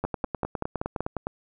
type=two click trains; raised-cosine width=1 ms; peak=-13 / -14 dBFS; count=6 / 13; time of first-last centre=0.05-1.006 / 0.04-1.27 s; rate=5.23 / 9.76 Hz; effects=none